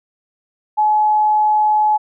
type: tone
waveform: sine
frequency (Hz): 851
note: G#5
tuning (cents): +42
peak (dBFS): -11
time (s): 0.77-1.98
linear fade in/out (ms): 20
effects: none